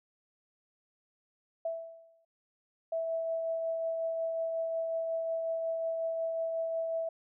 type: tone with exponential decay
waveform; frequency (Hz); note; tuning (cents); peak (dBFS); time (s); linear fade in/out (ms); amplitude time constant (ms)
sine; 659.3; E5; 0; -29; 1.65-2.25; 5; 130
type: tone with tremolo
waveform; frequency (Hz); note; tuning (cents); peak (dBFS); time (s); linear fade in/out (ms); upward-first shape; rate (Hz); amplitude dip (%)
sine; 656; E5; -9; -29; 2.92-7.09; 5; triangle; 5.5; 30
effects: none